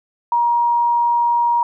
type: tone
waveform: sine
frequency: 948 Hz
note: A#5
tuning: 29 cents sharp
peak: -13 dBFS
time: 0.32-1.63 s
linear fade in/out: 2 ms
effects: none